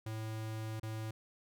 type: tone with dropouts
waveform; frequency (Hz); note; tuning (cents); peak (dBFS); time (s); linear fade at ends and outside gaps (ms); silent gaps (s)
square; 110; A2; 0; -39; 0.06-1.11; 5; 0.798-0.83
effects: none